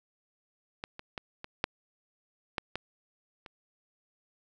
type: clicks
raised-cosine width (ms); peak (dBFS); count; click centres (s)
0.3; -20 / -26 / -20 / -24 / -10 / -14 / -17 / -29; 8; 0.839 / 0.994 / 1.178 / 1.444 / 1.641 / 2.582 / 2.756 / 3.462
effects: none